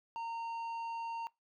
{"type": "tone with tanh clipping", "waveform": "sine", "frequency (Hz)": 920, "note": "A#5", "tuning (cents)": -23, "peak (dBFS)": -39, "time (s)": [0.16, 1.27], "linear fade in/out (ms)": 0, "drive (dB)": 8, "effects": ["noise-tail reverb RT60 0.2 s tail -22 dB re dry"]}